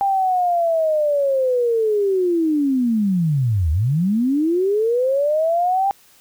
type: linear two-way sweep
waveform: sine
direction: down then up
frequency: 799 to 72.9 to 799 Hz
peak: -15 dBFS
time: 0.01-5.91 s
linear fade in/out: 0 ms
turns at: 3.71 s
effects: white hiss -52 dBFS RMS until 6.2 s